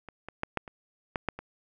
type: clicks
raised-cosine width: 0.5 ms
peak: -28 / -24 / -14 / -13 / -28 / -14 / -12 / -24 dBFS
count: 8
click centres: 0.087 / 0.286 / 0.434 / 0.573 / 0.678 / 1.158 / 1.287 / 1.39 s
effects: none